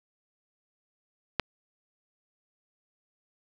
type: click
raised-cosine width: 0.3 ms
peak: -8 dBFS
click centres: 1.397 s
effects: none